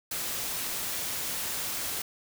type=noise; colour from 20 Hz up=white; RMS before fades=-33 dBFS; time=0.11-2.02 s; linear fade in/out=5 ms; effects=none